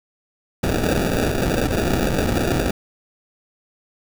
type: noise with sample-and-hold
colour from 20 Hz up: blue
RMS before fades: -20 dBFS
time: 0.63-2.71 s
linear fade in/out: 5 ms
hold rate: 1050 Hz
effects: none